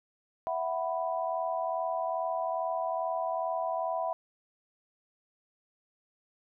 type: chord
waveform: sine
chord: E suspended second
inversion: none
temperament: just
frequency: 659.3 / 741.7 / 988.9 Hz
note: E5 / F#5 / B5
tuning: 0 / +4 / +2 cents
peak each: -32 / -34 / -35 dBFS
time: 0.47-4.13 s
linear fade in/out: 0 ms
effects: none